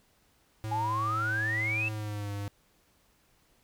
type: tone with pitch glide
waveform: square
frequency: 109.2 to 101.3 Hz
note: A2 to G#2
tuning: -13 to -43 cents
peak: -34 dBFS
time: 0.64-2.48 s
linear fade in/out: 0 ms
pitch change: -130 cents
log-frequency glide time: 1.85-2.32 s
type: exponential sweep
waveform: sine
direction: up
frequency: 827 to 2692 Hz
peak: -28 dBFS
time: 0.71-1.89 s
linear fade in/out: 10 ms
effects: pink hiss -67 dBFS RMS until 3.63 s